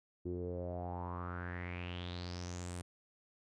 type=tone with low-pass filter sweep; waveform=sawtooth; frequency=88.5 Hz; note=F2; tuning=23 cents sharp; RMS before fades=-42 dBFS; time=0.25-2.82 s; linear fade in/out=10 ms; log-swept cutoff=340 to 9400 Hz; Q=6.1; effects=none